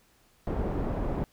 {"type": "low-pass noise", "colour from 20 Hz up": "pink", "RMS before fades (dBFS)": -30, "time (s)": [0.47, 1.24], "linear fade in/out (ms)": 0, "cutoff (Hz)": 680, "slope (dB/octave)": 12, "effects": ["pink hiss -64 dBFS RMS until 1.32 s"]}